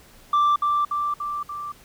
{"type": "tone with echo", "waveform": "sine", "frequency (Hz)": 1174.7, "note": "D6", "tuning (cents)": 0, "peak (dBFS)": -13, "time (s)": [0.33, 0.56], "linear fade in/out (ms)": 5, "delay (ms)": 290, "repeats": 4, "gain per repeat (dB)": -4, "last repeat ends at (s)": 1.72, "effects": ["tanh soft clip ceiling -15 dBFS", "pink hiss -51 dBFS RMS until 1.84 s"]}